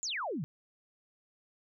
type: exponential sweep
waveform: sine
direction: down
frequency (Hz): 7500 to 130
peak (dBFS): -33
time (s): 0.03-0.44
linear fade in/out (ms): 0
effects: none